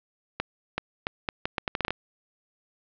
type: accelerating click train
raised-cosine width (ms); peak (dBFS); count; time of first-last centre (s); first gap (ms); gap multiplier
0.3; -10; 12; 0.4-1.906; 380; 0.76
effects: low-pass 4000 Hz 12 dB/octave